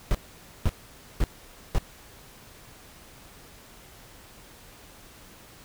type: noise bursts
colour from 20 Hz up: brown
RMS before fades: -21 dBFS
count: 4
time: 0.11-1.784 s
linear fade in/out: 0 ms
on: 36 ms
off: 510 ms
effects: pink hiss -50 dBFS RMS until 5.64 s